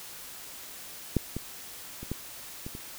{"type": "clicks", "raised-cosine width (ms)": 3, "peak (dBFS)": [-10, -19, -26, -18, -24, -27], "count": 6, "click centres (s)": [1.167, 1.366, 2.03, 2.116, 2.665, 2.751], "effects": ["white hiss -44 dBFS RMS until 2.98 s"]}